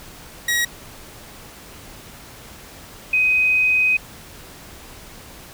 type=tone pair in turn; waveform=sawtooth / sine; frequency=1903 / 2512 Hz; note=A#6 / D#7; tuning=+35 / +16 cents; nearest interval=perfect fourth; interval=481 cents; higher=second; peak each=-14 dBFS; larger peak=neither; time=0.48-0.65 / 3.13-3.97 s; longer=second; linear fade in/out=5 ms; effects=pink hiss -41 dBFS RMS until 5.53 s